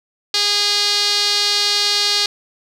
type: tone with band-pass filter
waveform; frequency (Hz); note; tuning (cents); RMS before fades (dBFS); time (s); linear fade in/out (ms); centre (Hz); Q
sawtooth; 410.2; G#4; -21; -17; 0.34-2.26; 2; 4400; 3.8
effects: none